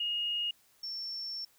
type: tone pair in turn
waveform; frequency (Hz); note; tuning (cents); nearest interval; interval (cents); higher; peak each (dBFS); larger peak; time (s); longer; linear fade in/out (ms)
sine; 2862 / 5429; F7 / F8; +42 / -50; major seventh; 1108; second; -30 / -36; first; 0-0.51 / 0.83-1.45; second; 5
effects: white hiss -66 dBFS RMS until 1.58 s